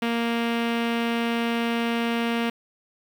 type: tone with low-pass filter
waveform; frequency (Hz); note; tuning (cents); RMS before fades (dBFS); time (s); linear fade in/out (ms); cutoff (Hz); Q
sawtooth; 233.1; A#3; 0; -25; 0.02-2.5; 5; 2900; 2
effects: 7-bit